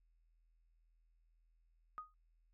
sine tone with exponential decay, 1244.5 Hz, D#6, in tune, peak -40 dBFS, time 1.98-2.14 s, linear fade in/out 0 ms, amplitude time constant 33 ms, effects noise-tail reverb RT60 0.1 s tail -23 dB re dry + added 41 Hz sine -70 dBFS peak until 2.53 s

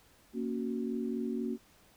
sine chord, F# major, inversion first, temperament equal, 233.1 / 277.2 / 370 Hz, A#3 / C#4 / F#4, 0 / 0 / 0 cents, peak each -34 / -38 / -38 dBFS, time 0.33-1.58 s, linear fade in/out 50 ms, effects pink hiss -63 dBFS RMS until 1.96 s

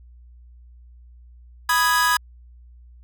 45% pulse chord, G# minor, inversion first, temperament equal, 987.8 / 1244.5 / 1661.2 Hz, B5 / D#6 / G#6, 0 / 0 / 0 cents, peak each -21 / -23 / -20 dBFS, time 1.69-2.17 s, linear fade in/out 5 ms, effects added 60 Hz sine -44 dBFS peak until 3.03 s

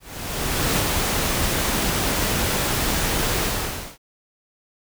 pink noise with ADSR envelope, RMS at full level -20 dBFS, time 0-3.98 s, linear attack 790 ms, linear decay 21 ms, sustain -2 dB, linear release 570 ms, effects none

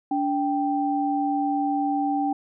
sine tone pair together, 288.3 / 784 Hz, D4 / G5, -32 / 0 cents, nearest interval octave + perfect fourth, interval 1732 cents, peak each -24 dBFS, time 0.11-2.33 s, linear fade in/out 5 ms, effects none

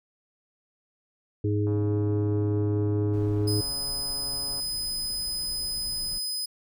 harmonic tone, 103.83 Hz, G#2, in tune, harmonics 1 / 3 / 4, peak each -24 / -29 / -30 dBFS, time 1.44-3.61 s, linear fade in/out 5 ms
click train, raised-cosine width 1 ms, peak -31 dBFS, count 411, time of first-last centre 1.67-4.599 s, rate 140 Hz
brown noise, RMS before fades -43 dBFS, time 3.13-6.19 s, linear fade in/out 10 ms
sawtooth tone, 5020 Hz, D#8, 15 cents sharp, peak -26 dBFS, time 3.47-6.46 s, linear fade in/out 10 ms
effects none

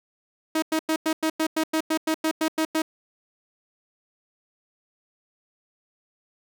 sawtooth tone bursts, 316.9 Hz, D#4, 32 cents sharp, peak -17 dBFS, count 14, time 0.55-2.82 s, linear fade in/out 5 ms, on 73 ms, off 96 ms, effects none

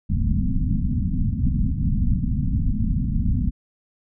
pink low-pass noise, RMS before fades -21 dBFS, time 0.09-3.51 s, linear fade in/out 20 ms, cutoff 260 Hz, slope 96 dB/octave, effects none

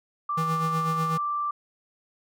sine tone, 1174.7 Hz, D6, in tune, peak -25 dBFS, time 0.29-1.51 s, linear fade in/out 5 ms
square tone with tremolo, 161.1 Hz, E3, 39 cents flat, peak -26 dBFS, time 0.37-1.18 s, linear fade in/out 10 ms, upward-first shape sine, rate 8.1 Hz, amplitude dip 55%
effects none

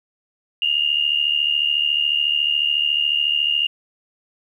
sine tone pair together, 2800 / 2874 Hz, F7 / F7, +4 / +49 cents, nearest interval unison, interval 45 cents, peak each -19 / -20 dBFS, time 0.62-3.67 s, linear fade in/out 2 ms, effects 9-bit

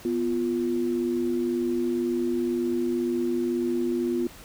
sine tone pair together, 246.9 / 348.9 Hz, B3 / F4, 0 / -2 cents, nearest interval tritone, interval 598 cents, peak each -27 / -25 dBFS, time 0.05-4.27 s, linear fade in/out 2 ms, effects pink hiss -47 dBFS RMS until 4.44 s

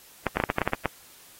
clicks, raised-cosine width 0.5 ms, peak -8 dBFS, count 10, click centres 0.267 / 0.37 / 0.401 / 0.438 / 0.501 / 0.584 / 0.617 / 0.676 / 0.734 / 0.857 s, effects white hiss -52 dBFS RMS until 1.39 s + AAC 48 kbps

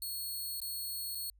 5% pulse tone with dropouts, 4341 Hz, C#8, 37 cents flat, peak -30 dBFS, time 0.02-1.3 s, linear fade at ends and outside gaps 1 ms, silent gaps 0.602-0.617 / 1.149-1.153 s, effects added 50 Hz sine -60 dBFS peak until 1.39 s

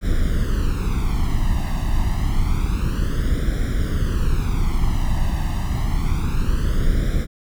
brown noise with flanger, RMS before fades -19 dBFS, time 0.01-7.27 s, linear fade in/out 50 ms, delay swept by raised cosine 0.55 to 1.07 ms, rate 0.28 Hz, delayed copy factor +0.85, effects none

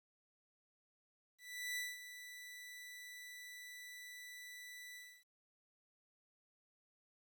sawtooth tone with ADSR envelope, 1975.5 Hz, B6, in tune, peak -35 dBFS, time 1.38-5.25 s, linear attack 390 ms, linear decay 200 ms, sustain -12 dB, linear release 290 ms, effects 12-bit

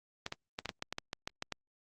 clicks, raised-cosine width 0.2 ms, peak -19 dBFS, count 12, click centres 0.264 / 0.324 / 0.589 / 0.657 / 0.692 / 0.824 / 0.926 / 0.984 / 1.131 / 1.275 / 1.424 / 1.523 s, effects Opus 32 kbps

